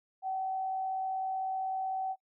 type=tone with frequency modulation; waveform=sine; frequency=761 Hz; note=F#5; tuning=48 cents sharp; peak=-31 dBFS; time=0.22-2.16 s; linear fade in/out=50 ms; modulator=55.9 Hz; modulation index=0.21; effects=noise-tail reverb RT60 0.1 s tail -25 dB re dry